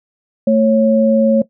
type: tone pair together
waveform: sine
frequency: 222.3 / 549.9 Hz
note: A3 / C#5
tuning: +18 / -14 cents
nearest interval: octave + major third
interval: 1568 cents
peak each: -11 dBFS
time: 0.47-1.42 s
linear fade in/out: 5 ms
effects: noise-tail reverb RT60 0.1 s tail -17 dB re dry